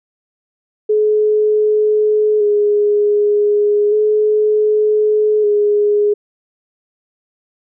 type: tone with vibrato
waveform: sine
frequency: 420.2 Hz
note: G#4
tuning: 20 cents sharp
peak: -10 dBFS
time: 0.89-6.14 s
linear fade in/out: 10 ms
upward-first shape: square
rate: 0.33 Hz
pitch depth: 22 cents each way
effects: none